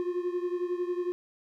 triangle beating tone pair, 352.9 / 363.9 Hz, F4 / F#4, +18 / -29 cents, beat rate 11 Hz, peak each -28 / -32 dBFS, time 0-1.12 s, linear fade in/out 0 ms, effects none

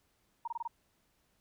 sine tone bursts, 932.3 Hz, A#5, in tune, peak -34 dBFS, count 5, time 0.45-0.677 s, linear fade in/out 5 ms, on 27 ms, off 23 ms, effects pink hiss -74 dBFS RMS until 1.4 s

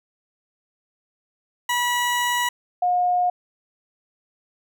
20% pulse / sine tone pair in turn, 972 / 717.6 Hz, B5 / F5, -28 / +47 cents, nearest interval perfect fourth, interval 525 cents, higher first, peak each -15 / -17 dBFS, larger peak first, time 1.69-2.49 / 2.82-3.3 s, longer first, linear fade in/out 5 ms, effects none

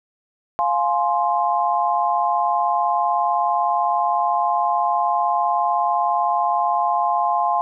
sine chord, F minor, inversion none, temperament just, 698.5 / 838.1 / 1047.7 Hz, F5 / Ab5 / C6, 0 / +16 / +2 cents, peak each -21 dBFS, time 0.59-7.61 s, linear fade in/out 0 ms, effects none

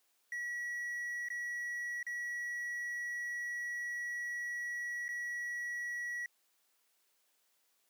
triangle tone with dropouts, 1929 Hz, B6, 41 cents flat, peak -35 dBFS, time 0.32-6.26 s, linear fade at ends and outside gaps 2 ms, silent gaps 1.286-1.302 / 2.029-2.066 / 5.082-5.089 s, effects white hiss -75 dBFS RMS until 7.89 s + high-pass 300 Hz 12 dB/octave

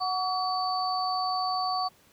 sine tone cluster, 740 / 1135 / 4532 Hz, F#5 / C#6 / C#8, 0 / +41 / +37 cents, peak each -29 / -30 / -33 dBFS, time 0-1.89 s, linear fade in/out 20 ms, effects pink hiss -60 dBFS RMS until 2.12 s + high-pass 80 Hz 12 dB/octave

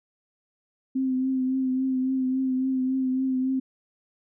sine tone with vibrato, 260.6 Hz, C4, 7 cents flat, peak -22 dBFS, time 0.95-3.6 s, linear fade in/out 10 ms, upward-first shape triangle, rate 3.6 Hz, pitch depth 32 cents each way, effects none

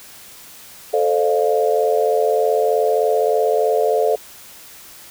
sine chord, D minor seventh, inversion second, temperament equal with one note detuned, 440 / 523.3 / 602.8 / 698.5 Hz, A4 / C5 / D5 / F5, 0 / 0 / +45 / 0 cents, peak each -17 / -21 / -21 / -21 dBFS, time 0.93-4.16 s, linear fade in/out 10 ms, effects white hiss -41 dBFS RMS until 5.1 s

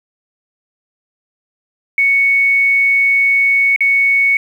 sine tone with dropouts, 2220 Hz, C#7, 2 cents sharp, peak -9 dBFS, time 1.98-4.37 s, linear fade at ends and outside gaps 2 ms, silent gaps 3.762-3.806 s, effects 7-bit

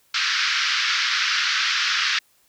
pink band-pass noise, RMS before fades -22 dBFS, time 0.14-2.19 s, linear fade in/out 5 ms, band 1300 to 5600 Hz, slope 48 dB/octave, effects white hiss -61 dBFS RMS until 2.48 s

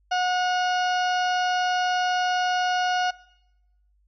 harmonic tone with a mistuned harmonic, 728 Hz, F#5, 28 cents flat, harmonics 1 / 2 / 3 / 4 / 5 / 6 / 7 / 8, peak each -22 / -28 / -41 / -32 / -46 / -39 / -40 / -41 dBFS, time 0.11-3.11 s, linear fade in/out 10 ms, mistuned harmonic 4, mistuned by -27 cents, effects noise-tail reverb RT60 0.9 s tail -21 dB re dry + added 50 Hz sine -61 dBFS peak until 4.07 s

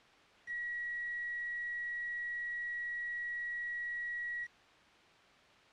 sine tone with quantisation, 1917 Hz, A#6, 48 cents sharp, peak -36 dBFS, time 0.46-4.48 s, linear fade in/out 50 ms, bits 8, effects white hiss -61 dBFS RMS until 5.72 s + low-pass 3000 Hz 12 dB/octave

